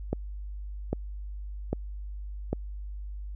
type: click train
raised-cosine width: 2 ms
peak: -14 dBFS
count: 4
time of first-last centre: 0.13-2.53 s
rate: 1.25 Hz
effects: added 50 Hz sine -35 dBFS peak until 3.35 s